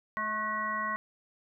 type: harmonic tone with a mistuned harmonic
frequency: 213.3 Hz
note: G#3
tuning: 46 cents sharp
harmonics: 1 / 3 / 5 / 7 / 9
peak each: -43 / -43 / -32 / -39 / -35 dBFS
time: 0.17-0.96 s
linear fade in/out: 0 ms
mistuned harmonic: 5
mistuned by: +38 cents
effects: none